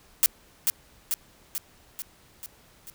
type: noise with echo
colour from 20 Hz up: blue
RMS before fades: -18 dBFS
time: 0.23-0.26 s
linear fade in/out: 0 ms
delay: 440 ms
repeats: 6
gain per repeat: -4 dB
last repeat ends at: 2.9 s
effects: pink hiss -57 dBFS RMS until 2.94 s